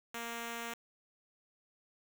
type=tone; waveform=5% pulse; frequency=233.1 Hz; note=A#3; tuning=in tune; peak=-28 dBFS; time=0.14-0.74 s; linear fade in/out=5 ms; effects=9-bit